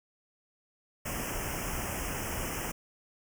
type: band-stop noise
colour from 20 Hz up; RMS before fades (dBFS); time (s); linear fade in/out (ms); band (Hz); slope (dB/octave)
pink; -35; 1.05-2.72; 10; 3100 to 5200; 96
effects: none